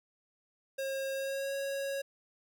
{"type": "tone with pitch glide", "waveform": "square", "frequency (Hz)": [539, 551.3], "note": ["C#5", "C#5"], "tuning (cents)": [-49, -10], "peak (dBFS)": -34, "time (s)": [0.78, 2.02], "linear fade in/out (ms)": 10, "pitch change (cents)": 39, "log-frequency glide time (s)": [1.14, 1.54], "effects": []}